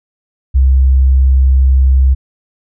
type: tone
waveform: sine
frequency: 65.9 Hz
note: C2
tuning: 13 cents sharp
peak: -5 dBFS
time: 0.54-2.15 s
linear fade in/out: 20 ms
effects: none

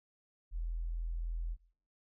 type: tone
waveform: sine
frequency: 41.72 Hz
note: E1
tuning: 22 cents sharp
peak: -34 dBFS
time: 0.51-1.57 s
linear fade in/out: 50 ms
effects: noise-tail reverb RT60 0.6 s tail -22 dB re dry

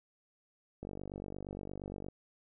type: click train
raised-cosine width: 2 ms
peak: -29 dBFS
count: 62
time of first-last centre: 0.83-2.085 s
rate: 48.6 Hz
effects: none

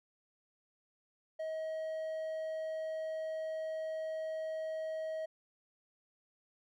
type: tone with hard clipping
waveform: triangle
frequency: 635 Hz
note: D#5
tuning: 35 cents sharp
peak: -37 dBFS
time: 1.39-5.26 s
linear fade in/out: 10 ms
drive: 6 dB
effects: none

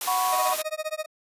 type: noise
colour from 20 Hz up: white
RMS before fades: -30 dBFS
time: 0.01-0.62 s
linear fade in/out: 2 ms
type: chord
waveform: sine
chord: F# suspended fourth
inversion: none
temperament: equal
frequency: 740 / 987.8 / 1108.7 Hz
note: F#5 / B5 / C#6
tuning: 0 / 0 / 0 cents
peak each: -25 / -28 / -26 dBFS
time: 0.07-0.54 s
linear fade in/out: 10 ms
type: tone with tremolo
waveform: 40% pulse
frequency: 622.3 Hz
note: D#5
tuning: in tune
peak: -24 dBFS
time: 0.32-1.06 s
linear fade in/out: 10 ms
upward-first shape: sine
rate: 15 Hz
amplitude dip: 100%
effects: high-pass 400 Hz 12 dB/octave + resampled to 32000 Hz

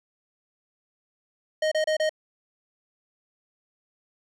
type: tone bursts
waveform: square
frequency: 622.3 Hz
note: D#5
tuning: in tune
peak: -22 dBFS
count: 4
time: 1.62-2.094 s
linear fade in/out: 5 ms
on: 96 ms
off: 30 ms
effects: low-pass 6000 Hz 12 dB/octave

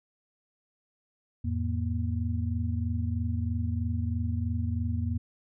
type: tone cluster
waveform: sine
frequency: 85 / 108.1 / 236.6 Hz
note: F2 / A2 / A#3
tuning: -46 / -30 / +26 cents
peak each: -29 / -32 / -34 dBFS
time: 1.44-5.18 s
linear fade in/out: 10 ms
effects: none

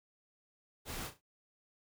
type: noise with echo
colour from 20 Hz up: pink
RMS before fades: -42 dBFS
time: 0.85-1.11 s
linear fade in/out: 50 ms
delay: 35 ms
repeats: 3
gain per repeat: -10 dB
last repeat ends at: 1.215 s
effects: none

